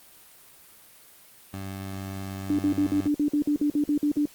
20% pulse tone, 96.5 Hz, G2, 27 cents flat, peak -28 dBFS, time 1.53-3.08 s, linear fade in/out 10 ms
sine tone bursts, 294.1 Hz, D4, 3 cents sharp, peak -20 dBFS, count 13, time 2.5-4.256 s, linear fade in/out 2 ms, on 88 ms, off 51 ms
effects white hiss -52 dBFS RMS until 4.34 s + Opus 32 kbps

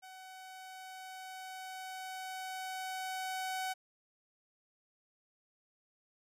sawtooth tone with level ramp, 752 Hz, F#5, 28 cents sharp, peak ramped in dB -46 to -31 dBFS, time 0.02-3.74 s, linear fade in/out 20 ms, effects resampled to 32000 Hz

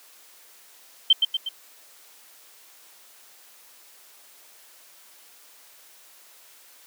sine tone with echo, 3119 Hz, G7, 9 cents flat, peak -11 dBFS, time 1.1-1.13 s, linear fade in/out 5 ms, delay 120 ms, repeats 3, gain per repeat -5 dB, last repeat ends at 1.49 s, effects white hiss -52 dBFS RMS until 6.86 s + high-pass 400 Hz 12 dB/octave

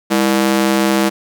sawtooth ring-modulated tone, 266.6 Hz, C4, 33 cents sharp, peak -5 dBFS, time 0.1-1.1 s, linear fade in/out 20 ms, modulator 62.8 Hz, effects none

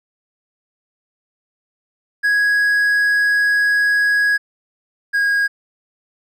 triangle tone pair in turn, 1661.2 / 1638.3 Hz, G#6 / G#6, 0 / -24 cents, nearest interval unison, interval 24 cents, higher first, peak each -11 / -12 dBFS, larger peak first, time 2.23-4.38 / 5.13-5.48 s, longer first, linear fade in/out 20 ms, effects none

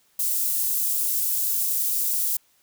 white high-pass noise, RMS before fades -24 dBFS, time 0.19-2.37 s, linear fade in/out 5 ms, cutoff 9600 Hz, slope 12 dB/octave, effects white hiss -63 dBFS RMS until 2.62 s

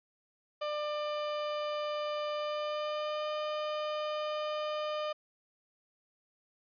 30% pulse tone with pitch glide, 597 to 606.4 Hz, D5 to D#5, +28 to -45 cents, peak -30 dBFS, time 0.61-5.13 s, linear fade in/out 10 ms, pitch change +27 cents, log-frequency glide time 2.35-3.29 s, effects resampled to 11025 Hz

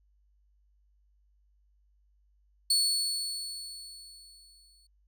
30% pulse tone with exponential decay, 4414 Hz, C#8, 8 cents flat, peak -19 dBFS, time 2.7-4.87 s, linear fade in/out 5 ms, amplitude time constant 470 ms, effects added 50 Hz sine -64 dBFS peak until 5.07 s

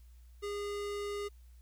square tone with low-pass filter, 408.6 Hz, G#4, 28 cents flat, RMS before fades -38 dBFS, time 0.42-1.29 s, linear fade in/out 20 ms, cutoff 10000 Hz, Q 0.7, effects added 60 Hz sine -53 dBFS peak until 1.61 s + white hiss -72 dBFS RMS until 1.61 s

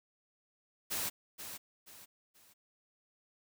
white noise with echo, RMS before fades -36 dBFS, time 0.9-1.1 s, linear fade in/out 20 ms, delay 480 ms, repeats 3, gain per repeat -9 dB, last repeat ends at 2.54 s, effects none

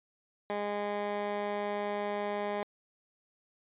15% pulse tone with band-pass filter, 205.4 Hz, G#3, 19 cents flat, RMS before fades -34 dBFS, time 0.5-2.63 s, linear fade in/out 0 ms, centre 880 Hz, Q 0.62, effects resampled to 8000 Hz

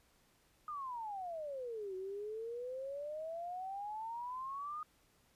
sine exponential two-way sweep, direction down then up, 1244.5 to 370 to 1244.5 Hz, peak -40 dBFS, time 0.68-4.83 s, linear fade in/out 2 ms, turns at 1.95 s, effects pink hiss -71 dBFS RMS until 5.35 s + resampled to 32000 Hz

